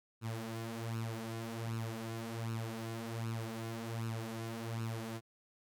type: tone with flanger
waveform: sawtooth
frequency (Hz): 113.7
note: A#2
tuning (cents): -43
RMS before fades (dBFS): -40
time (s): 0.21-5.21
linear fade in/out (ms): 50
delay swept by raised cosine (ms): 0.73 to 6.03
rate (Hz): 1.3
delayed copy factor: +0.7
effects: MP3 96 kbps